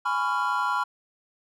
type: chord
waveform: triangle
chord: C# dominant seventh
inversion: second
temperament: just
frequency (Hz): 831.5 / 997.9 / 1108.7 / 1385.9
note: G#5 / B5 / C#6 / E#6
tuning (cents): +2 / +18 / 0 / -14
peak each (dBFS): -30 / -25 / -29 / -26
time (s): 0.05-0.84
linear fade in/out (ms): 10
effects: none